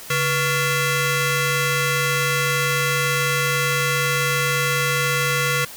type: ring-modulated tone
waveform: 15% pulse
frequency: 630 Hz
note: D#5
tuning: 21 cents sharp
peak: -9 dBFS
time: 0.1-5.65 s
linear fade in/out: 5 ms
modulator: 771 Hz
effects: white hiss -38 dBFS RMS until 5.76 s